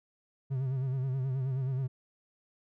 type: tone with vibrato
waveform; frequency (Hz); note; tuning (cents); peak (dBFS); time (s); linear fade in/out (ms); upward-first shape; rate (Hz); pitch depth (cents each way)
triangle; 131.7; C3; +12; -27; 0.5-1.88; 20; sine; 9.4; 68
effects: none